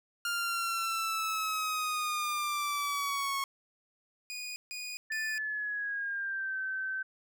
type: linear sweep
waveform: sawtooth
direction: down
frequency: 1405 to 1094 Hz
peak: -27 dBFS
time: 0.25-3.44 s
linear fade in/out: 2 ms
type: tone bursts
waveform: 20% pulse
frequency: 2466 Hz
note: D#7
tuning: 16 cents flat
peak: -33 dBFS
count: 3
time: 4.3-5.38 s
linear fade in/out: 0 ms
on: 260 ms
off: 150 ms
type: tone with pitch glide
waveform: sine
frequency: 1760 to 1541 Hz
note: A6 to G6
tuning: 0 to -30 cents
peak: -32 dBFS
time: 5.1-7.03 s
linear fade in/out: 10 ms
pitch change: -230 cents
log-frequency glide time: 5.25-6.58 s
effects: none